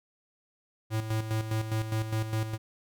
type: tone with tremolo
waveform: square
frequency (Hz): 110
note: A2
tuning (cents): 0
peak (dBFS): -27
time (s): 0.9-2.58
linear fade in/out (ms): 50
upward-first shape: square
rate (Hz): 4.9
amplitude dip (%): 60
effects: none